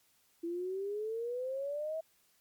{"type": "exponential sweep", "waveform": "sine", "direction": "up", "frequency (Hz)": [333.2, 651], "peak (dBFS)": -34, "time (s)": [0.43, 2.01], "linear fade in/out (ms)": 10, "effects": ["white hiss -70 dBFS RMS until 2.4 s", "MP3 96 kbps"]}